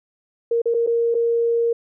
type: tone with dropouts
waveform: sine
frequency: 466.2 Hz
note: A#4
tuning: in tune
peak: -16 dBFS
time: 0.51-1.73 s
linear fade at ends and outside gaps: 5 ms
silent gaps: 0.618-0.656 / 0.741-0.745 / 0.865-0.872 / 1.144-1.149 s
effects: none